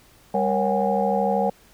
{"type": "tone cluster", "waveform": "sine", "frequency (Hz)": [198.8, 472.1, 551, 745, 818], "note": ["G3", "A#4", "C#5", "F#5", "G#5"], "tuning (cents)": [25, 22, -11, 12, -26], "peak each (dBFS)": -25, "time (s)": [0.34, 1.5], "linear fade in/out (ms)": 5, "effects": ["tanh soft clip ceiling -7 dBFS", "pink hiss -54 dBFS RMS until 1.73 s"]}